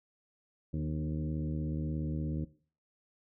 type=harmonic tone with a mistuned harmonic; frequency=76.8 Hz; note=D#2; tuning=22 cents flat; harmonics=1 / 2 / 3 / 4 / 5 / 6 / 7; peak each=-37 / -34 / -40 / -41 / -51 / -52 / -51 dBFS; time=0.73-2.45 s; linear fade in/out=10 ms; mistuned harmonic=3; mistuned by=+36 cents; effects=noise-tail reverb RT60 0.4 s tail -17 dB re dry